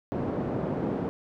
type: band-pass noise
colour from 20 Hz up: pink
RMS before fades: -30 dBFS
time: 0.12-1.09 s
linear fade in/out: 0 ms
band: 160 to 560 Hz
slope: 12 dB/octave
effects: none